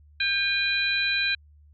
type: harmonic tone with a mistuned harmonic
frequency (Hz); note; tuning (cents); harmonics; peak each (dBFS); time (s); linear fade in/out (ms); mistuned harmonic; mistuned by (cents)
795; G5; +24; 2 / 3 / 4 / 5; -27 / -26 / -36 / -27; 0.2-1.35; 5; 3; +44
effects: added 74 Hz sine -51 dBFS peak until 1.73 s